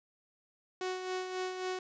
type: tone with tremolo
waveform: sawtooth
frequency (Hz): 370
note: F#4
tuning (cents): 0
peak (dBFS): -29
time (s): 0.81-1.79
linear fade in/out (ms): 2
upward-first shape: sine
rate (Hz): 3.7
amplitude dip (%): 50
effects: resampled to 16000 Hz + 10-bit